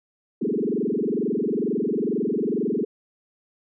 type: tone with frequency modulation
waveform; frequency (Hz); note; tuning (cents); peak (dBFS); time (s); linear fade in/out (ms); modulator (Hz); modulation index
sine; 322.3; E4; -39; -21; 0.41-2.85; 10; 22.2; 5.5
effects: none

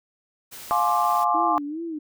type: noise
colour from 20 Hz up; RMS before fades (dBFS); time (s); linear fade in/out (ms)
white; -40; 0.51-1.25; 20
type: chord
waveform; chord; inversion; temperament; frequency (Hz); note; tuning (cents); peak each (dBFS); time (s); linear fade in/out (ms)
sine; D half-diminished seventh; first; just; 704.8 / 845.8 / 1057.2 / 1174.7; F5 / Ab5 / C6 / D6; +16 / +31 / +18 / 0; -24; 0.71-1.58; 0
type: tone with vibrato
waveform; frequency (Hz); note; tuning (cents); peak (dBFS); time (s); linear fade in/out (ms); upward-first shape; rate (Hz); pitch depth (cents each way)
sine; 311.1; D#4; 0; -28; 1.34-1.99; 10; sine; 2.5; 140
effects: none

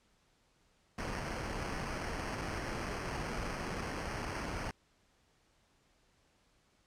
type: noise with sample-and-hold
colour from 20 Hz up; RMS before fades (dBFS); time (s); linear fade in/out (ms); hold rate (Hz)
pink; -39; 0.98-4.71; 2; 3675
effects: pink hiss -71 dBFS RMS until 6.86 s + low-pass 8000 Hz 12 dB/octave

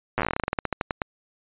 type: slowing click train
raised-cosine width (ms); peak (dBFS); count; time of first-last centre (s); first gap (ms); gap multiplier
0.5; -9; 22; 0.18-1.018; 8; 1.14
effects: resampled to 8000 Hz

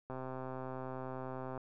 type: click train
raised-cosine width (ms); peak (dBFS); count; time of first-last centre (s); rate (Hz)
1; -29; 193; 0.1-1.577; 130
effects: none

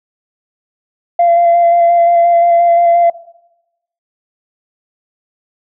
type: tone with vibrato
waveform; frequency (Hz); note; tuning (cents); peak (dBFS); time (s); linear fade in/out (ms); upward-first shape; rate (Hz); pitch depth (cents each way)
sine; 687; F5; -29; -5; 1.19-3.1; 5; square; 5.7; 13
effects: noise-tail reverb RT60 0.9 s tail -18 dB re dry + tanh soft clip ceiling -3 dBFS

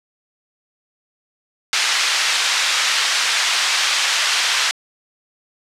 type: band-pass noise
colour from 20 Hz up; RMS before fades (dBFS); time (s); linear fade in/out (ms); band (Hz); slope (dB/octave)
white; -18; 1.73-4.71; 0; 1200 to 4800; 12
effects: low-pass 9000 Hz 12 dB/octave

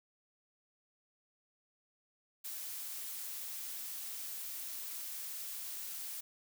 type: noise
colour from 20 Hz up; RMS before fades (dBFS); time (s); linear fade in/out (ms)
blue; -43; 2.44-6.21; 10
effects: none

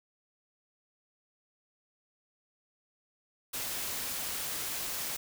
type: noise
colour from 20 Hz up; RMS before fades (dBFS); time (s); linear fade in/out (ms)
white; -36; 3.53-5.17; 10
effects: none

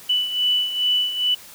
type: beating tone pair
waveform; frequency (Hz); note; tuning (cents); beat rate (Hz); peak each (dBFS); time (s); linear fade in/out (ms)
sine; 2975 / 2977.4; F#7 / F#7; +9 / +10; 2.4; -19 / -25; 0.09-1.35; 10
effects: white hiss -43 dBFS RMS until 1.54 s

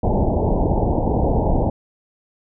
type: low-pass noise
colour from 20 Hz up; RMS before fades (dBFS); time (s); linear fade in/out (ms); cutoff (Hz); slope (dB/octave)
pink; -18; 0.03-1.7; 5; 910; 96
effects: none

